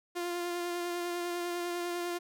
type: tone with vibrato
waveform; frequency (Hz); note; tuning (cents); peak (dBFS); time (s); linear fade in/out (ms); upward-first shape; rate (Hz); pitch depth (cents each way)
sawtooth; 349.2; F4; 0; -29; 0.15-2.19; 20; sine; 10; 16
effects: none